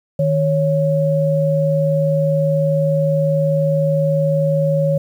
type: tone pair together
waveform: sine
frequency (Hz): 155.57 / 554.4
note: D#3 / C#5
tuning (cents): 0 / 0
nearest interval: octave + minor seventh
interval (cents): 2200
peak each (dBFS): -16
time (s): 0.19-4.98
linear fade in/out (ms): 5
effects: 8-bit